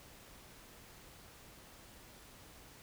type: silence
effects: pink hiss -57 dBFS RMS until 2.82 s